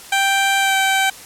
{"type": "tone with pitch glide", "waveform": "15% pulse", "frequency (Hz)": [784, 773.7], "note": ["G5", "G5"], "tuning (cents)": [0, -23], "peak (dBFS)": -8, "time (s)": [0.12, 1.1], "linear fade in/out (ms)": 5, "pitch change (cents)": -23, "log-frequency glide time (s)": [0.59, 0.75], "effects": ["white hiss -38 dBFS RMS until 1.25 s", "low-pass 12000 Hz 12 dB/octave"]}